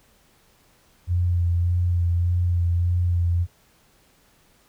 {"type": "tone with vibrato", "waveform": "sine", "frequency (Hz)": 87.31, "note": "F2", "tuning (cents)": 0, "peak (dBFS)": -18, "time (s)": [1.07, 3.47], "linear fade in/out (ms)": 50, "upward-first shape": "sine", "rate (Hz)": 1.7, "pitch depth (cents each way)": 23, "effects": ["pink hiss -59 dBFS RMS until 4.68 s"]}